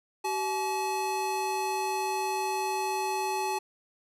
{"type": "tone pair together", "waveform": "square", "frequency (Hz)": [381.1, 857], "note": ["G4", "A5"], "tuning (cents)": [-49, -46], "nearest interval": "octave + major second", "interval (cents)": 1403, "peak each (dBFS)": [-34, -30], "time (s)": [0.24, 3.59], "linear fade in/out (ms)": 10, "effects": ["resampled to 32000 Hz"]}